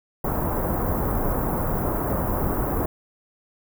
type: band-stop noise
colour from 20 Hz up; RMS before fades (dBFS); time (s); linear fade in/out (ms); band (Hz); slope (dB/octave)
pink; -24; 0.24-2.86; 5; 1200 to 15000; 24
effects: none